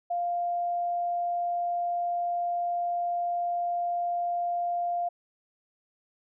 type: tone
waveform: sine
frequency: 698.5 Hz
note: F5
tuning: in tune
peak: -26 dBFS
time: 0.1-5.09 s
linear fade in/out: 10 ms
effects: none